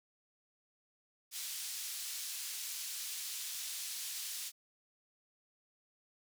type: band-pass noise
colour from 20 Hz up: pink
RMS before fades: -42 dBFS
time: 1.31-4.52 s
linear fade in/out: 50 ms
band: 4100 to 16000 Hz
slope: 12 dB/octave
effects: none